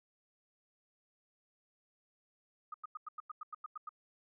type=tone bursts; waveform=sine; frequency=1241 Hz; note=D#6; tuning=5 cents flat; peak=-40 dBFS; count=11; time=2.72-3.892 s; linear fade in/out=5 ms; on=22 ms; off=93 ms; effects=none